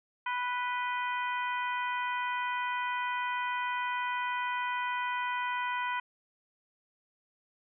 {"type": "harmonic tone with a mistuned harmonic", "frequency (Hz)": 493.4, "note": "B4", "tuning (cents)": -2, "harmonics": [2, 3, 4, 5, 6], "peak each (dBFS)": [-32, -37, -39, -41, -46], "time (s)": [0.26, 6], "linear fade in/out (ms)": 5, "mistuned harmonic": 6, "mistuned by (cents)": 78, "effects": []}